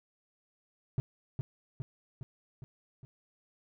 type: tone with echo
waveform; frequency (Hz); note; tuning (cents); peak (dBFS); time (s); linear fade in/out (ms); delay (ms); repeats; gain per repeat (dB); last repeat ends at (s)
triangle; 130.81; C3; 0; -24; 0.98-1; 0; 410; 5; -4; 3.05
effects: none